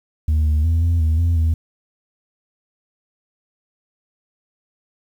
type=tone with pitch steps; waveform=sine; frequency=77.3 / 76.1 / 82.4 / 84.6 / 79.5 / 84.7 / 80.8 Hz; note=D#2 / D#2 / E2 / E2 / D#2 / E2 / E2; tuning=-11 / -38 / 0 / +45 / +38 / +48 / -34 cents; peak=-11 dBFS; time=0.28-1.54 s; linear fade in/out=5 ms; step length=180 ms; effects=tanh soft clip ceiling -13 dBFS + 8-bit